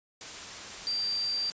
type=tone in noise; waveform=sine; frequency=4699 Hz; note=D8; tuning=in tune; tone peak=-28 dBFS; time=0.87-1.5 s; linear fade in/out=0 ms; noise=white; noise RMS=-41 dBFS; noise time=0.21-1.52 s; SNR=+10 dB; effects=resampled to 16000 Hz